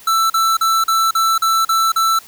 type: tone bursts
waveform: square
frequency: 1328 Hz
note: E6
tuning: 12 cents sharp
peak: -13 dBFS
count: 8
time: 0.07-2.19 s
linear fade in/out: 5 ms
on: 230 ms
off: 40 ms
effects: white hiss -42 dBFS RMS until 2.27 s